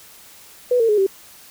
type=tone with pitch steps; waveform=sine; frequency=493.9 / 455.5 / 420.1 / 387.5 Hz; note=B4 / A#4 / G#4 / G4; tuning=0 / -40 / +20 / -20 cents; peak=-13 dBFS; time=0.71-1.066 s; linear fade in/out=5 ms; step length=89 ms; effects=white hiss -45 dBFS RMS until 1.5 s